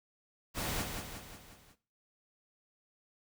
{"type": "noise with echo", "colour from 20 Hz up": "pink", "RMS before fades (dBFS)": -36, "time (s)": [0.54, 0.86], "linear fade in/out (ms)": 50, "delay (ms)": 180, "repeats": 5, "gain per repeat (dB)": -5, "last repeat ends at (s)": 1.76, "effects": ["noise-tail reverb RT60 0.4 s tail -17 dB re dry"]}